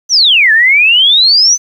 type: exponential two-way sweep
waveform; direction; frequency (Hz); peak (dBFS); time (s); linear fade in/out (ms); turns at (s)
sine; down then up; 6210 to 1708 to 6210; -4; 0.09-1.58; 50; 0.52
effects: 7-bit